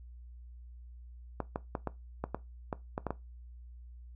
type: clicks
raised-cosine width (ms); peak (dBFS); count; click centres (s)
1; -19; 10; 1.403 / 1.559 / 1.752 / 1.873 / 2.24 / 2.346 / 2.728 / 2.979 / 3.067 / 3.106
effects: noise-tail reverb RT60 0.2 s tail -18 dB re dry + added 60 Hz sine -47 dBFS peak until 4.15 s